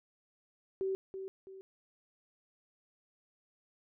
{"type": "tone with echo", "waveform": "sine", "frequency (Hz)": 383.4, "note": "G4", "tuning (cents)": -38, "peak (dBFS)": -31, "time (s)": [0.81, 0.95], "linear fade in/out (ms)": 0, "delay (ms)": 330, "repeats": 2, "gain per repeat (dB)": -8, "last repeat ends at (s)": 1.61, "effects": []}